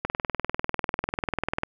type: click train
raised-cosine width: 0.5 ms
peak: -10 dBFS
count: 33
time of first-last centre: 0.05-1.634 s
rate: 20.2 Hz
effects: none